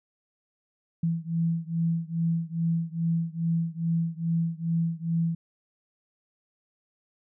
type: beating tone pair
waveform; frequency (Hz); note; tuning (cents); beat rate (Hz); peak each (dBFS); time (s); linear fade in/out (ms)
sine; 165.1 / 167.5; E3 / E3; +3 / +28; 2.4; -27 / -28; 1.03-5.35; 5
effects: none